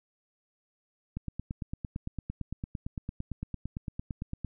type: click train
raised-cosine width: 5 ms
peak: -22 dBFS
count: 30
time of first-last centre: 1.17-4.447 s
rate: 8.85 Hz
effects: none